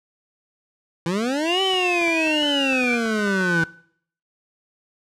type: linear two-way sweep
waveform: 25% pulse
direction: up then down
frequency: 160.9 to 387.3 to 160.9 Hz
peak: -17 dBFS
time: 1.06-3.64 s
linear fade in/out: 2 ms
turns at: 1.61 s
type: tone with exponential growth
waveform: sine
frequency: 1500 Hz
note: F#6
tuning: 23 cents sharp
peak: -17 dBFS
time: 1.34-3.64 s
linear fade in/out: 5 ms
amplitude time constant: 500 ms
type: tone with vibrato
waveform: sine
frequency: 2674 Hz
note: E7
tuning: 24 cents sharp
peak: -21 dBFS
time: 1.45-2.99 s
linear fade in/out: 50 ms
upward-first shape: triangle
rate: 1.2 Hz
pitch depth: 240 cents each way
type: clicks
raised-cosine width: 0.5 ms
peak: -23 dBFS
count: 12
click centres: 1.736 / 2.015 / 2.081 / 2.273 / 2.427 / 2.728 / 2.837 / 2.938 / 3.058 / 3.193 / 3.276 / 3.41 s
effects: noise-tail reverb RT60 0.6 s tail -21 dB re dry + low-pass 8000 Hz 12 dB/octave